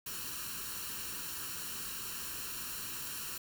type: noise with comb filter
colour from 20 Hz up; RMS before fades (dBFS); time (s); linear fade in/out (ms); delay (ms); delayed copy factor
white; -41; 0.06-3.38; 5; 0.71; +0.7
effects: none

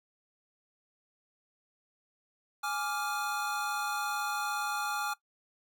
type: chord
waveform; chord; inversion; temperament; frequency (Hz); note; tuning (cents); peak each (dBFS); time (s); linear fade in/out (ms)
square; D diminished; second; equal; 830.6 / 1174.7 / 1396.9; Ab5 / D6 / F6; 0 / 0 / 0; -36 / -38 / -36; 2.63-5.14; 10
effects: noise-tail reverb RT60 0.1 s tail -18 dB re dry

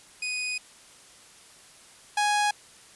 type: tone pair in turn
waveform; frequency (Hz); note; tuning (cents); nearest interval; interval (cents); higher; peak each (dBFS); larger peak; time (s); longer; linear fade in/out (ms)
sawtooth; 2489 / 830.6; D#7 / G#5; 0 / 0; octave + perfect fifth; 1900; first; -25 / -18; second; 0.22-0.58 / 2.17-2.51; first; 5
effects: white hiss -52 dBFS RMS until 2.95 s + resampled to 24000 Hz

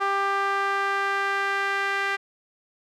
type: tone with band-pass filter sweep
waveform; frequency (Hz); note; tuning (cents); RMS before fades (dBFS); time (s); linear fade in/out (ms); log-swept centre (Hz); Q
sawtooth; 395.6; G4; +16; -25; 0-2.17; 20; 1200 to 1800; 2.2
effects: none

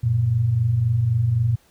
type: tone pair together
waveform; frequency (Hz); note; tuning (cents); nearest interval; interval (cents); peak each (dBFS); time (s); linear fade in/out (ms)
sine; 94.4 / 118.25; F#2 / A#2; +35 / +25; major third; 390; -25 / -17; 0.03-1.56; 10
effects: pink hiss -58 dBFS RMS until 1.7 s

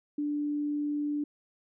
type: tone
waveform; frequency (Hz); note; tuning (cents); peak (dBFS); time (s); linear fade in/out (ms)
sine; 293.7; D4; 0; -28; 0.18-1.24; 5
effects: none

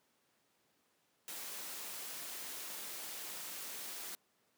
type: noise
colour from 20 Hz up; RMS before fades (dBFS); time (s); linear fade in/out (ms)
white; -45; 1.28-4.15; 0
effects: pink hiss -75 dBFS RMS until 4.57 s + high-pass 200 Hz 12 dB/octave

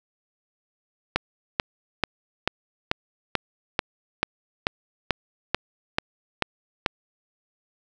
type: click train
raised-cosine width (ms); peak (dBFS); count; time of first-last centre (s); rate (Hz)
0.3; -4; 14; 1.16-6.862; 2.28
effects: none

